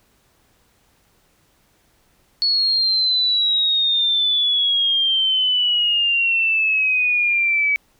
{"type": "exponential sweep", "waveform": "sine", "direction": "down", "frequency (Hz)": [4400, 2273], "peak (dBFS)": -15, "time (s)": [2.42, 7.76], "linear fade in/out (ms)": 0, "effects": ["pink hiss -60 dBFS RMS until 7.99 s"]}